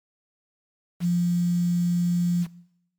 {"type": "tone with quantisation", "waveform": "sine", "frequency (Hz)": 174.61, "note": "F3", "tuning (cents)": 0, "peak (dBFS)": -19, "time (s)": [1, 2.47], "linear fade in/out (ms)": 50, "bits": 7, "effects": ["noise-tail reverb RT60 0.8 s tail -20 dB re dry", "MP3 96 kbps"]}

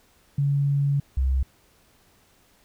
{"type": "tone pair in turn", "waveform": "sine", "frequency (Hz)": [141.2, 65.83], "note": ["C#3", "C2"], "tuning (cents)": [32, 11], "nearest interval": "octave + minor second", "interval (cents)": 1321, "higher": "first", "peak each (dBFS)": -19, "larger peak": "neither", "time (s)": [[0.38, 1], [1.17, 1.43]], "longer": "first", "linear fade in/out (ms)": 5, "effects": ["pink hiss -60 dBFS RMS until 2.64 s"]}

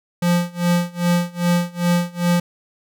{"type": "tone with tremolo", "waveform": "square", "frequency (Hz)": 174.61, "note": "F3", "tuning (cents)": 0, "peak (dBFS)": -14, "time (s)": [0.22, 2.4], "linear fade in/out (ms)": 5, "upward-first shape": "sine", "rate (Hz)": 2.5, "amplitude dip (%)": 95, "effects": []}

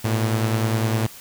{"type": "beating tone pair", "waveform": "sawtooth", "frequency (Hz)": [110, 119.9], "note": ["A2", "A#2"], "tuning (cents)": [0, 49], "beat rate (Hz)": 9.9, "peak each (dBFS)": [-16, -23], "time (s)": [0.04, 1.07], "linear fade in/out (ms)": 10, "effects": ["white hiss -42 dBFS RMS until 1.2 s"]}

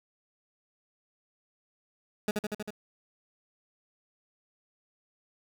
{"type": "tone with echo", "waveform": "20% pulse", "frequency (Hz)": 210.1, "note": "G#3", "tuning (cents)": 20, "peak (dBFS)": -21, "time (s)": [2.28, 2.31], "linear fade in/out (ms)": 2, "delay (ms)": 79, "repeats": 5, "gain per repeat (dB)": -2, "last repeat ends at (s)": 2.705, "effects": []}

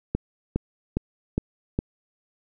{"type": "click train", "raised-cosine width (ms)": 3, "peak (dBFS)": -10, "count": 5, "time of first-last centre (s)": [0.15, 1.789], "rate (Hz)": 2.44, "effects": []}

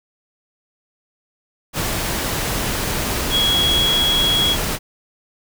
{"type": "tone in noise", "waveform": "sine", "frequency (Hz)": 3326, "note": "G#7", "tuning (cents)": 2, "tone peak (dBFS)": -15, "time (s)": [3.3, 4.57], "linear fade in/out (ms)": 50, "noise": "pink", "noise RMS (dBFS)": -22, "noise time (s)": [1.73, 4.79], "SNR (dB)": 4, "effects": []}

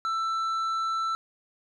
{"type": "tone with tanh clipping", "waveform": "sine", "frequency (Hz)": 1330, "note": "E6", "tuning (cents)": 15, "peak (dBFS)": -27, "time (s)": [0.05, 1.15], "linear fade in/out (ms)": 0, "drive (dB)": 7, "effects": []}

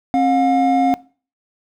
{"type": "tone pair together", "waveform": "triangle", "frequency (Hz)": [268.2, 716], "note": ["C4", "F5"], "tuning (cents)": [43, 43], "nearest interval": "octave + perfect fourth", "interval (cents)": 1700, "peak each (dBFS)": -14, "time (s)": [0.14, 0.94], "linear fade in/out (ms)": 0, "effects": ["noise-tail reverb RT60 0.4 s tail -21 dB re dry"]}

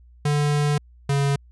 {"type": "tone pair in turn", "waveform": "square", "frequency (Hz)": [146.83, 140.24], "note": ["D3", "C#3"], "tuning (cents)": [0, 20], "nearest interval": "minor second", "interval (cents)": 80, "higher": "first", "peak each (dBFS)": -19, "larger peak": "neither", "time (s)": [[0.25, 0.78], [1.09, 1.36]], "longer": "first", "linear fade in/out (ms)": 5, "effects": ["added 60 Hz sine -47 dBFS peak until 1.51 s", "resampled to 24000 Hz"]}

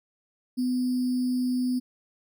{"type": "tone with sample-and-hold", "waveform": "sine", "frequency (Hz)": 251.1, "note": "B3", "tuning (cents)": 29, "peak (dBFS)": -23, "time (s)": [0.57, 1.8], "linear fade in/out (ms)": 20, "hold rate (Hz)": 4900, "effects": []}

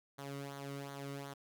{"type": "tone with flanger", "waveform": "sawtooth", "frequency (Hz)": 139.7, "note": "C#3", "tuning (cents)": 14, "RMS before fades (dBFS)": -45, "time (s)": [0.18, 1.34], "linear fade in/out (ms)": 10, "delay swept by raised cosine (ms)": [0.38, 1.22], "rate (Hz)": 2.7, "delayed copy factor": -0.65, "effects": []}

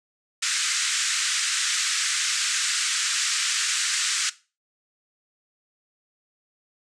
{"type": "band-pass noise", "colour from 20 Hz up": "white", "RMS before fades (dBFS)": -25, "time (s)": [0.42, 4.3], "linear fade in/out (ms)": 10, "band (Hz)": [1300, 8400], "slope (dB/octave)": 48, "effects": ["noise-tail reverb RT60 0.3 s tail -17 dB re dry"]}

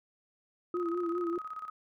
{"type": "tone with vibrato", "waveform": "sine", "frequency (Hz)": 345.5, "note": "F4", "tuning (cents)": -19, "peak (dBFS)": -30, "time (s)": [0.74, 1.38], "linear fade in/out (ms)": 2, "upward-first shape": "triangle", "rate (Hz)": 5, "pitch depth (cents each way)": 69}
{"type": "tone with tremolo", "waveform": "sine", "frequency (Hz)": 1263, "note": "D#6", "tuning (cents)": 26, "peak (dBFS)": -36, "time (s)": [0.74, 1.7], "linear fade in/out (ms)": 5, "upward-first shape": "square", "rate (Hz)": 17, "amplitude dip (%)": 65}
{"effects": []}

